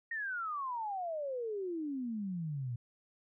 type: exponential sweep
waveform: sine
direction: down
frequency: 1877 to 115.7 Hz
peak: -35 dBFS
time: 0.11-2.76 s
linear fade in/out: 5 ms
effects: none